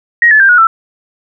sine tone with pitch steps, 1885 / 1728.6 / 1585.1 / 1453.5 / 1332.9 Hz, A#6 / A6 / G6 / F#6 / E6, +19 / -31 / +19 / -31 / +19 cents, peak -3 dBFS, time 0.22-0.67 s, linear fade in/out 2 ms, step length 90 ms, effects none

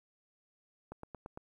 click train, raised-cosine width 1 ms, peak -30 dBFS, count 5, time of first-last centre 0.92-1.375 s, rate 8.8 Hz, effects 11-bit

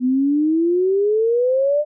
sine exponential sweep, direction up, 246.9 to 606 Hz, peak -14 dBFS, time 0-1.85 s, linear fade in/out 50 ms, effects none

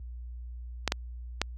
clicks, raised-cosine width 0.2 ms, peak -8 dBFS, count 3, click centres 0.877 / 0.921 / 1.416 s, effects added 60 Hz sine -35 dBFS peak until 1.57 s + high-pass 60 Hz 12 dB/octave

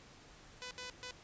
5% pulse tone bursts at uneven times, 500 Hz, B4, 21 cents sharp, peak -32 dBFS, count 3, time 0.62-0.71 / 0.78-0.9 / 1.03-1.11 s, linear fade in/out 0 ms, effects pink hiss -58 dBFS RMS until 1.23 s + resampled to 16000 Hz

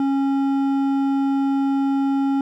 sine tone with hard clipping, 274.3 Hz, C#4, 18 cents flat, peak -19 dBFS, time 0-2.41 s, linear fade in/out 2 ms, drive 8 dB, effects none

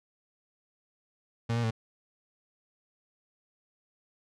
35% pulse tone with pitch steps, 115.9 / 117.9 / 112.2 Hz, A#2 / A#2 / A2, -10 / +20 / +34 cents, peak -25 dBFS, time 1.49-1.709 s, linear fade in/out 10 ms, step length 73 ms, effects low-pass 6000 Hz 12 dB/octave

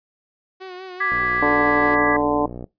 sawtooth tone with vibrato, 370 Hz, F#4, in tune, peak -29 dBFS, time 0.6-1.96 s, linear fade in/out 20 ms, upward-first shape sine, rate 5.2 Hz, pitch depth 43 cents each way
sine chord, G# diminished, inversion second, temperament equal, 1174.7 / 1661.2 / 1975.5 Hz, D6 / G#6 / B6, 0 / 0 / 0 cents, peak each -23 dBFS, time 1-2.17 s, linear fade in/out 10 ms
click train, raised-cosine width 2 ms, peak -20 dBFS, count 94, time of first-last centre 1.12-2.642 s, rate 61.1 Hz
harmonic tone, 146.83 Hz, D3, in tune, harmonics 2 / 3 / 4 / 5 / 6 / 7, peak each -21 / -23 / -24 / -25 / -26 / -26 dBFS, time 1.42-2.46 s, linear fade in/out 5 ms
effects noise-tail reverb RT60 0.2 s tail -21 dB re dry + resampled to 11025 Hz

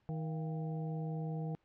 harmonic tone with a mistuned harmonic, 158.4 Hz, D#3, 31 cents sharp, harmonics 1 / 2 / 3 / 4 / 5, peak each -36 / -49 / -47 / -51 / -52 dBFS, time 0.09-1.55 s, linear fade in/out 0 ms, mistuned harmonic 4, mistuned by +140 cents, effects pink hiss -75 dBFS RMS until 1.64 s + low-pass 3000 Hz 12 dB/octave

